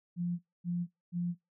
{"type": "tone bursts", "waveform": "sine", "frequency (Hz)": 174.61, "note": "F3", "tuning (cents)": 0, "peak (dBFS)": -30, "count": 3, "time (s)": [0.16, 1.35], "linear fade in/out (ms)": 50, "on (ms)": 230, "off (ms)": 250, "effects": ["noise-tail reverb RT60 0.2 s tail -22 dB re dry"]}